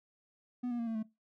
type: tone with pitch steps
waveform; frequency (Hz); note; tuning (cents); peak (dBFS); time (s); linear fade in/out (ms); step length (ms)
triangle; 246.9 / 239.5 / 232.2 / 225.2 / 218.4; B3 / A#3 / A#3 / A3 / A3; 0 / +47 / -7 / +40 / -13; -31; 0.63-1.03; 10; 80
effects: noise-tail reverb RT60 0.2 s tail -19 dB re dry